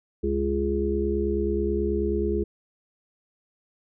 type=harmonic tone; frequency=69.3 Hz; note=C#2; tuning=in tune; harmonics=1 / 3 / 5 / 6; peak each=-28 / -30 / -27 / -27 dBFS; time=0.23-2.44 s; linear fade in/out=10 ms; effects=none